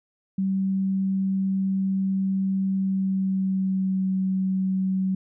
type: tone with pitch glide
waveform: sine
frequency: 192.2 to 189.23 Hz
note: G3 to F#3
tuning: -34 to +39 cents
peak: -21 dBFS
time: 0.38-5.15 s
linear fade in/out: 5 ms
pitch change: -27 cents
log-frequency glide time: 2.73-4.08 s
effects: none